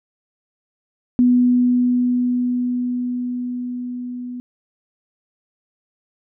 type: tone with level ramp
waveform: sine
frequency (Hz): 246.9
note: B3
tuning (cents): 0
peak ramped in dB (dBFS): -10 to -27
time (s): 1.19-4.4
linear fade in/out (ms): 0
effects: none